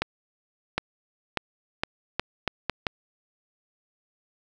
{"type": "accelerating click train", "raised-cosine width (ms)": 0.3, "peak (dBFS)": -8, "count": 8, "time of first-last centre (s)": [0.02, 2.868], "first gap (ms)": 760, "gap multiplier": 0.78, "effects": []}